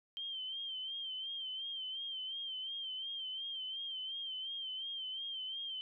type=tone with vibrato; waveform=sine; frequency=3135 Hz; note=G7; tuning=1 cent flat; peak=-39 dBFS; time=0.17-5.81 s; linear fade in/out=0 ms; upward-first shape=sine; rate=2.8 Hz; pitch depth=61 cents each way; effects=none